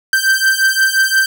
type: beating tone pair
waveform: 45% pulse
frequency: 1560 / 1565.7 Hz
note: G6 / G6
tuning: -9 / -3 cents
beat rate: 5.7 Hz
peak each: -14 dBFS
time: 0.13-1.26 s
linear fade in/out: 2 ms
effects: none